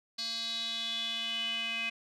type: tone with band-pass filter sweep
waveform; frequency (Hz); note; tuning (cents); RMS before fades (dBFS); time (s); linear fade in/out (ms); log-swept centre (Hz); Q
square; 229.1; A#3; -30; -35; 0.18-1.9; 10; 4400 to 2600; 7.8
effects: none